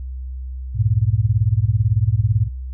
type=tone with tremolo; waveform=sine; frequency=107.4 Hz; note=A2; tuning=41 cents flat; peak=-10 dBFS; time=0.74-2.49 s; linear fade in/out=50 ms; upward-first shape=sine; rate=18 Hz; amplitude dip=95%; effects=added 64 Hz sine -26 dBFS peak until 2.73 s